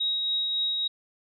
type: tone with tremolo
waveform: sine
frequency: 3800 Hz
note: A#7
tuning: 33 cents sharp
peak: -23 dBFS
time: 0-0.88 s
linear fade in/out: 10 ms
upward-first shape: triangle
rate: 3.6 Hz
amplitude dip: 30%
effects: none